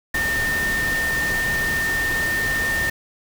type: tone in noise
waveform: sine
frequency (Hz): 1814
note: A#6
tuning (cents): -48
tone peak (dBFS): -20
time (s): 0.14-2.9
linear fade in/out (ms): 5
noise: pink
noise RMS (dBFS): -28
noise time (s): 0.14-2.9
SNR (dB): +5
effects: none